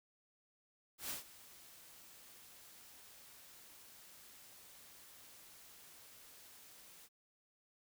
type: noise with ADSR envelope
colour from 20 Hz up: white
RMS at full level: -41 dBFS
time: 0.98-7.09 s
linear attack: 120 ms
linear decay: 130 ms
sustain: -18 dB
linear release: 39 ms
effects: none